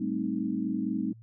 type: chord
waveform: sine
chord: A half-diminished seventh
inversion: third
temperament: equal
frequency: 196 / 220 / 261.6 / 311.1 Hz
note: G3 / A3 / C4 / Eb4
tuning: 0 / 0 / 0 / 0 cents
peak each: -33 dBFS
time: 0-1.13 s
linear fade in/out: 10 ms
effects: added 113 Hz sine -48 dBFS peak until 1.22 s